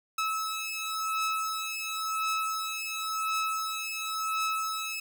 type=beating tone pair; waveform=sawtooth; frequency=1298 / 1298.94 Hz; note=E6 / E6; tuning=-27 / -26 cents; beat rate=0.94 Hz; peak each=-29 dBFS; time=0.18-5 s; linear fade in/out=5 ms; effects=none